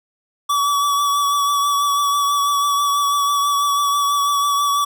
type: tone with vibrato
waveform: square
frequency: 1143 Hz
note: D6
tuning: 47 cents flat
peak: -16 dBFS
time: 0.49-4.85 s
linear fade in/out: 10 ms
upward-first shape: triangle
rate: 6.1 Hz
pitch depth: 27 cents each way
effects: none